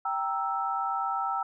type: chord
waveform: sine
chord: E diminished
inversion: first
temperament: equal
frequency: 784 / 932.3 / 1318.5 Hz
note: G5 / Bb5 / E6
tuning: 0 / 0 / 0 cents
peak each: -31 / -34 / -30 dBFS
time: 0.05-1.43 s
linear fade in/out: 5 ms
effects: none